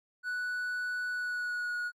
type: tone with pitch glide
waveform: triangle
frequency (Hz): 1480 to 1452.9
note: F#6 to F#6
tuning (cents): 0 to -32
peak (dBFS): -30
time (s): 0.23-1.92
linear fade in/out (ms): 50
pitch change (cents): -32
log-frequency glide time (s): 1.1-1.76
effects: AAC 64 kbps